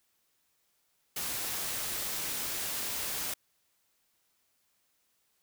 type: noise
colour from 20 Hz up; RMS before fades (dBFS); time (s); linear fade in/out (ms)
white; -35; 1.16-3.34; 5
effects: white hiss -74 dBFS RMS until 5.42 s